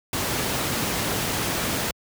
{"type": "noise", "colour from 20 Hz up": "pink", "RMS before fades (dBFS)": -25, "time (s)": [0.13, 1.91], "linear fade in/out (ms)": 2, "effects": ["high-pass 80 Hz 12 dB/octave"]}